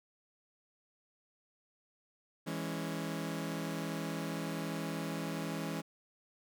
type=chord; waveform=sawtooth; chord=C# minor; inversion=first; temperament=equal with one note detuned; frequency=164.81 / 206 / 277.2 Hz; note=E3 / G#3 / C#4; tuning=0 / -14 / 0 cents; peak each=-35 / -38 / -37 dBFS; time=2.46-5.82 s; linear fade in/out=20 ms; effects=none